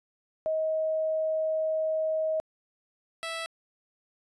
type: tone pair in turn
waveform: sine / 10% pulse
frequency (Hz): 632 / 658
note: D#5 / E5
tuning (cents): +27 / -3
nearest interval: minor second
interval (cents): 70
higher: second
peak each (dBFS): -25 / -24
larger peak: second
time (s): 0.46-2.4 / 3.23-3.46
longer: first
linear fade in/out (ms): 0
effects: resampled to 22050 Hz